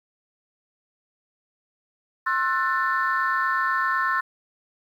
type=chord; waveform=sine; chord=F# half-diminished seventh; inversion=second; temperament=just; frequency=1065.6 / 1332 / 1480 / 1776 Hz; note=C6 / E6 / F#6 / A6; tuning=+31 / +18 / 0 / +16 cents; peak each=-24 / -26 / -28 / -25 dBFS; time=2.26-4.21 s; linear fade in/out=10 ms; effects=tanh soft clip ceiling -13 dBFS + 9-bit

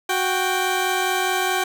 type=tone pair together; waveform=15% pulse; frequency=369.6 / 784 Hz; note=F#4 / G5; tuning=-2 / 0 cents; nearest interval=octave + minor second; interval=1302 cents; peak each=-16 dBFS; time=0.09-1.64 s; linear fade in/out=5 ms; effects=none

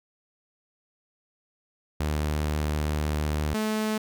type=tone pair in turn; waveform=sawtooth; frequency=75.5 / 216.2 Hz; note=D2 / A3; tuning=+48 / -30 cents; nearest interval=octave + tritone; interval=1822 cents; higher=second; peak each=-21 / -21 dBFS; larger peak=neither; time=2-3.54 / 3.54-3.98 s; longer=first; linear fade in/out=5 ms; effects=none

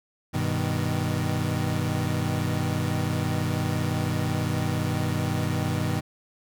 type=chord; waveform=30% pulse; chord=G augmented; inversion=none; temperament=equal with one note detuned; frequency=97.6 / 123.47 / 155.56 Hz; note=G2 / B2 / D#3; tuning=-7 / 0 / 0 cents; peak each=-26 dBFS; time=0.33-6.01 s; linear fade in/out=20 ms; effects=none

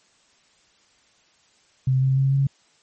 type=tone with pitch steps; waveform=sine; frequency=130.81 / 133.02 / 135.27 / 137.55 Hz; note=C3 / C3 / C#3 / C#3; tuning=0 / +29 / -42 / -13 cents; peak=-16 dBFS; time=1.87-2.47 s; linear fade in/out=5 ms; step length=150 ms; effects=white hiss -60 dBFS RMS until 2.82 s + MP3 32 kbps

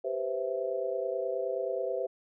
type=chord; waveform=sine; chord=C major seventh; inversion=second; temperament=equal; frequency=392 / 493.9 / 523.3 / 659.3 Hz; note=G4 / B4 / C5 / E5; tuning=0 / 0 / 0 / 0 cents; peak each=-36 / -36 / -33 / -36 dBFS; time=0.04-2.07 s; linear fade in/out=10 ms; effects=none

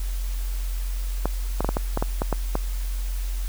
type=clicks; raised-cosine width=1 ms; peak=-9 dBFS; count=10; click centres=1.256 / 1.606 / 1.646 / 1.69 / 1.769 / 1.974 / 2.025 / 2.219 / 2.327 / 2.554 s; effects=added 44 Hz sine -24 dBFS peak until 3.48 s + white hiss -42 dBFS RMS until 3.48 s

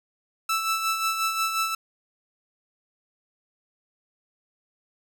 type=tone with tremolo; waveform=sawtooth; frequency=1320 Hz; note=E6; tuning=2 cents sharp; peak=-18 dBFS; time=0.49-1.75 s; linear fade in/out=5 ms; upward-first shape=sine; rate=5.6 Hz; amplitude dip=50%; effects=none

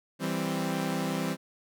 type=chord; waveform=sawtooth; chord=C major; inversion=first; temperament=equal; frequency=164.81 / 196 / 261.6 Hz; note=E3 / G3 / C4; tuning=0 / 0 / 0 cents; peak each=-29 dBFS; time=0.19-1.37 s; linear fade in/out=50 ms; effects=none

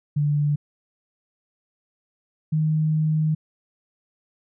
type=tone pair in turn; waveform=sine; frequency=146.83 / 155.56 Hz; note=D3 / D#3; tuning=0 / 0 cents; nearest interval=minor second; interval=100 cents; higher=second; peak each=-18 / -18 dBFS; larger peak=neither; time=0.16-0.56 / 2.52-3.35 s; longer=second; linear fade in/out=10 ms; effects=none

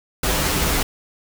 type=noise with comb filter; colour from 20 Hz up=pink; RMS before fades=-20 dBFS; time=0.23-0.83 s; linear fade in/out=5 ms; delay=8.7 ms; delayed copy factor=-0.55; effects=none

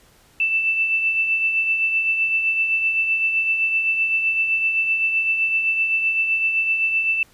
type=tone with tremolo; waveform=sine; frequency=2655 Hz; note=E7; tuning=12 cents sharp; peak=-15 dBFS; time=0.4-7.23 s; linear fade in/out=2 ms; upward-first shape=triangle; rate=7.8 Hz; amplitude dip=50%; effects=pink hiss -54 dBFS RMS until 7.33 s + resampled to 32000 Hz

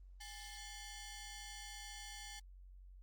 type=ring-modulated tone; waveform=10% pulse; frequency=1292 Hz; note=E6; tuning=35 cents flat; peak=-38 dBFS; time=0.2-2.4 s; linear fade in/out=10 ms; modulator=467 Hz; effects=added 46 Hz sine -54 dBFS peak until 3.02 s + Opus 24 kbps

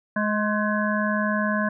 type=harmonic tone with a mistuned harmonic; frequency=210.1 Hz; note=G#3; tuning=20 cents sharp; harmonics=1 / 3 / 5 / 7 / 8; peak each=-24 / -28 / -29 / -30 / -29 dBFS; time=0.16-1.69 s; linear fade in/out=5 ms; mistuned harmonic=7; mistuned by=+54 cents; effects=none

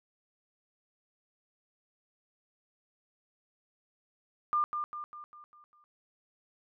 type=tone with echo; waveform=sine; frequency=1200 Hz; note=D6; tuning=37 cents sharp; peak=-25 dBFS; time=4.53-4.64 s; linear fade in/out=0 ms; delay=200 ms; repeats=6; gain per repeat=-6 dB; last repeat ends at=5.84 s; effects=none

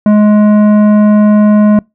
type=tone with tanh clipping; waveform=sine; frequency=210 Hz; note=G#3; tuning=19 cents sharp; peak=-5 dBFS; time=0.06-1.79 s; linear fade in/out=2 ms; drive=12 dB; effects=noise-tail reverb RT60 0.2 s tail -26 dB re dry

